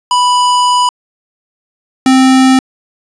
square tone pair in turn, 987.8 / 261.6 Hz, B5 / C4, 0 / 0 cents, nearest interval octave + major seventh, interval 2300 cents, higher first, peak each -8 / -5 dBFS, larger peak second, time 0.11-0.89 / 2.06-2.59 s, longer first, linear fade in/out 2 ms, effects resampled to 22050 Hz + 7-bit

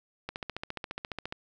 click train, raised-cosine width 0.3 ms, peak -19 dBFS, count 16, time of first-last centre 0.29-1.324 s, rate 14.5 Hz, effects none

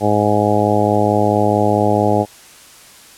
harmonic tone, 104.5 Hz, G#2, 11 cents sharp, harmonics 1 / 2 / 3 / 4 / 5 / 6 / 7 / 8, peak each -20 / -20 / -20 / -20 / -20 / -20 / -20 / -20 dBFS, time 0-2.26 s, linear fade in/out 50 ms, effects white hiss -42 dBFS RMS until 3.17 s + low-pass 11000 Hz 12 dB/octave

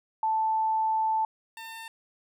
sine / 15% pulse tone pair in turn, 880 / 901.6 Hz, A5 / A5, 0 / +42 cents, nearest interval unison, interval 42 cents, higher second, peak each -23 / -33 dBFS, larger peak first, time 0.23-1.25 / 1.57-1.88 s, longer first, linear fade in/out 2 ms, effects none

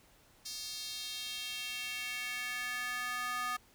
square tone with high-pass filter sweep, 246.9 Hz, B3, in tune, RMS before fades -39 dBFS, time 0.45-3.57 s, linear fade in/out 10 ms, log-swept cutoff 4900 to 1200 Hz, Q 2.6, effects pink hiss -64 dBFS RMS until 3.74 s

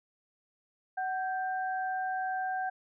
sine tone pair together, 750 / 1575.5 Hz, F#5 / G6, +23 / +8 cents, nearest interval octave + minor second, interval 1285 cents, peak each -31 / -37 dBFS, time 0.97-2.7 s, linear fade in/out 10 ms, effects none

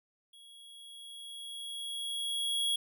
square tone with level ramp, 3322 Hz, G#7, in tune, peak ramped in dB -54 to -28 dBFS, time 0.33-2.76 s, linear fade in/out 5 ms, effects none

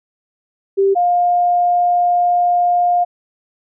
sine tone pair in turn, 392 / 707 Hz, G4 / F5, 0 / +21 cents, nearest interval minor seventh, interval 1021 cents, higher second, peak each -10 / -11 dBFS, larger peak first, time 0.77-0.95 / 0.95-3.05 s, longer second, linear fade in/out 20 ms, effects none

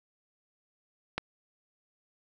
click, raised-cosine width 0.3 ms, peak -14 dBFS, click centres 1.18 s, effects none

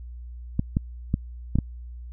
clicks, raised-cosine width 5 ms, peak -9 dBFS, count 5, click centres 0.594 / 0.769 / 1.141 / 1.556 / 1.587 s, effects added 60 Hz sine -36 dBFS peak until 2.12 s

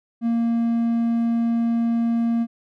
triangle tone, 232.1 Hz, A#3, 7 cents flat, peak -16 dBFS, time 0.21-2.47 s, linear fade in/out 50 ms, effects none

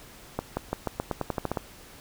accelerating click train, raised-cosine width 1 ms, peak -13 dBFS, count 12, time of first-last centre 0.39-1.572 s, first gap 180 ms, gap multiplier 0.89, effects pink hiss -49 dBFS RMS until 2 s

